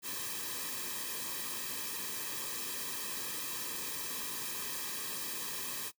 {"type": "noise with comb filter", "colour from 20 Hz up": "white", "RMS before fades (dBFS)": -39, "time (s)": [0.02, 5.92], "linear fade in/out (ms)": 50, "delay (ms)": 1.4, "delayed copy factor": -0.9, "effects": ["noise-tail reverb RT60 0.1 s tail -20 dB re dry"]}